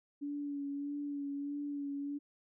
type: tone with vibrato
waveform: sine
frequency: 285.4 Hz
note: D4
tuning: 49 cents flat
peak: -36 dBFS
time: 0.21-2.19 s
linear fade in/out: 20 ms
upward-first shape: sine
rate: 1.6 Hz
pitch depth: 24 cents each way
effects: none